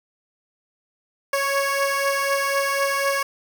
15% pulse beating tone pair, 553 / 557 Hz, C#5 / C#5, -4 / +8 cents, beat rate 4 Hz, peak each -15 / -20 dBFS, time 1.33-3.23 s, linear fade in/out 5 ms, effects 8-bit

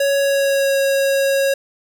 square tone with pitch glide, 557 to 548.4 Hz, C#5 to C#5, +8 to -19 cents, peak -15 dBFS, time 0-1.54 s, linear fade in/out 5 ms, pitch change -27 cents, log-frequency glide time 0.17-0.77 s, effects none

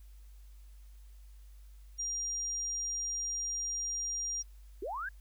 sine tone, 5700 Hz, F8, 34 cents sharp, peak -33 dBFS, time 1.98-4.43 s, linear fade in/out 20 ms
sine linear sweep, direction up, 329.6 to 1676 Hz, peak -35 dBFS, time 4.82-5.09 s, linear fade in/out 5 ms
effects added 50 Hz sine -50 dBFS peak until 5.2 s + white hiss -69 dBFS RMS until 5.2 s

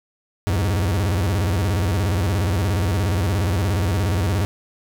40% pulse tone with vibrato, 92.5 Hz, F#2, in tune, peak -17 dBFS, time 0.47-4.45 s, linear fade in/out 0 ms, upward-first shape square, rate 17 Hz, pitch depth 190 cents each way, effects none

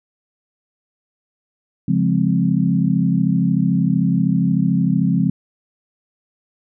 sine chord, Db major seventh, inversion none, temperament equal, 138.59 / 174.61 / 207.7 / 261.6 Hz, Db3 / F3 / Ab3 / C4, 0 / 0 / 0 / 0 cents, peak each -21 / -17 / -20 / -21 dBFS, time 1.88-5.3 s, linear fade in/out 5 ms, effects none

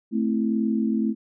sine chord, A minor, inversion none, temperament equal, 220 / 261.6 / 329.6 Hz, A3 / C4 / E4, 0 / 0 / 0 cents, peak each -22 / -27 / -28 dBFS, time 0.11-1.15 s, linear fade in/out 50 ms, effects none

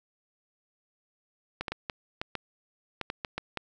clicks, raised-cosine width 0.3 ms, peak -16 dBFS, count 11, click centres 1.61 / 1.682 / 1.72 / 1.898 / 2.215 / 2.353 / 3.013 / 3.101 / 3.248 / 3.38 / 3.573 s, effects none

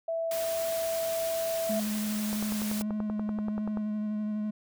sine tone, 659.3 Hz, E5, in tune, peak -28 dBFS, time 0.08-1.8 s, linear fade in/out 5 ms
white noise, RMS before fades -38 dBFS, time 0.31-2.82 s, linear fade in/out 2 ms
triangle tone with vibrato, 211.9 Hz, G#3, 35 cents sharp, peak -27 dBFS, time 1.69-4.51 s, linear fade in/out 10 ms, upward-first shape sine, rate 12 Hz, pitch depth 16 cents each way
click train, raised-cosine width 1 ms, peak -23 dBFS, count 16, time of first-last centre 2.33-3.772 s, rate 10.4 Hz
effects none

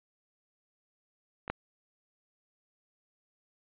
clicks, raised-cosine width 0.5 ms, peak -27 / -16 dBFS, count 2, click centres 1.479 / 1.5 s, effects resampled to 8000 Hz

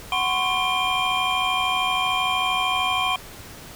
triangle tone cluster, 744 / 1026 / 1099 / 2399 / 3163 Hz, F#5 / C6 / C#6 / D7 / G7, +9 / -34 / -15 / +36 / +15 cents, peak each -25 dBFS, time 0.12-3.16 s, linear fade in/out 2 ms, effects pink hiss -41 dBFS RMS until 3.75 s

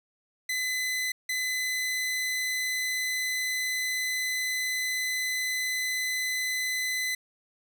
sawtooth tone bursts at uneven times, 2017 Hz, B6, 36 cents sharp, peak -24 dBFS, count 2, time 0.49-1.12 / 1.29-7.15 s, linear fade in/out 5 ms, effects none

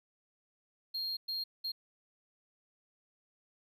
triangle tone bursts at uneven times, 4230 Hz, C8, 18 cents sharp, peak -33 dBFS, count 3, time 0.94-1.17 / 1.28-1.44 / 1.64-1.72 s, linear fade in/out 10 ms, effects none

